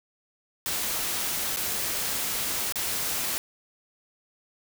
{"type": "noise with dropouts", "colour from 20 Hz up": "white", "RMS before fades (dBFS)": -29, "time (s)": [0.66, 3.38], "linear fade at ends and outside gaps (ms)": 0, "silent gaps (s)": [[1.562, 1.571], [2.723, 2.757]], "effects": []}